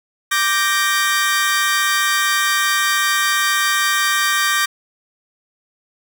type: chord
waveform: sawtooth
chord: G minor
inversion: second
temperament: equal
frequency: 1174.7 / 1568 / 1864.7 Hz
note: D6 / G6 / Bb6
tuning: 0 / 0 / 0 cents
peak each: -16 dBFS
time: 0.31-4.66 s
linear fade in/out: 10 ms
effects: none